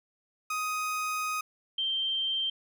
30% pulse / sine tone pair in turn, 1252 / 3142 Hz, D#6 / G7, +10 / +3 cents, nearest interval octave + major third, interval 1593 cents, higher second, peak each -27 dBFS, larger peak neither, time 0.5-1.41 / 1.78-2.5 s, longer first, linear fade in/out 5 ms, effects none

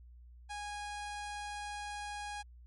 sawtooth tone, 825 Hz, G#5, 12 cents flat, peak -36 dBFS, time 0.49-2.43 s, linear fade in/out 20 ms, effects added 60 Hz sine -52 dBFS peak until 2.66 s + MP3 48 kbps

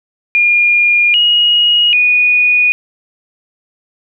sine tone with pitch steps, 2419 / 2887 / 2464 Hz, D#7 / F#7 / D#7, -49 / -43 / -17 cents, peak -7 dBFS, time 0.35-2.72 s, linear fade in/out 0 ms, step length 790 ms, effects none

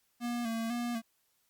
square tone with vibrato, 233.1 Hz, A#3, in tune, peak -33 dBFS, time 0.2-1.02 s, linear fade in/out 50 ms, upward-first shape square, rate 2 Hz, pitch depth 46 cents each way, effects white hiss -74 dBFS RMS until 1.49 s + Opus 48 kbps

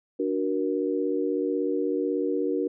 sine chord, D augmented, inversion none, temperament equal with one note detuned, 293.7 / 370 / 471.6 Hz, D4 / F#4 / A#4, 0 / 0 / +20 cents, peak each -28 dBFS, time 0.19-2.68 s, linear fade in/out 10 ms, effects none

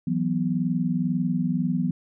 sine chord, E suspended second, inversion none, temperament equal, 164.81 / 185 / 246.9 Hz, E3 / F#3 / B3, 0 / 0 / 0 cents, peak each -26 dBFS, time 0.07-1.91 s, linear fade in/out 5 ms, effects none

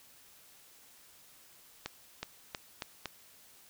accelerating click train, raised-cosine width 0.2 ms, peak -19 dBFS, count 5, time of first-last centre 1.86-3.057 s, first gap 370 ms, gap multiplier 0.86, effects white hiss -59 dBFS RMS until 3.69 s

